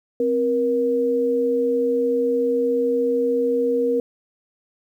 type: tone pair together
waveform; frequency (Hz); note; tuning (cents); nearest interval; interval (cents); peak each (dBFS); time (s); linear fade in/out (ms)
sine; 261.6 / 475.1; C4 / A#4; 0 / +33; minor seventh; 1033; -24 / -18; 0.2-4; 2
effects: 9-bit